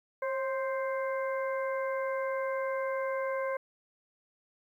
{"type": "harmonic tone with a mistuned harmonic", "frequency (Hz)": 523.3, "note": "C5", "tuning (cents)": 0, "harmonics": [1, 2, 3, 4], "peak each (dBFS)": [-31, -37, -41, -43], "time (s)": [0.22, 3.57], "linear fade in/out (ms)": 5, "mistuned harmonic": 1, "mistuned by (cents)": 44, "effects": ["11-bit"]}